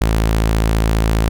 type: tone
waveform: sawtooth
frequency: 54.8 Hz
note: A1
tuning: 6 cents flat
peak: -9 dBFS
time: 0.01-1.29 s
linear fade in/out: 5 ms
effects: none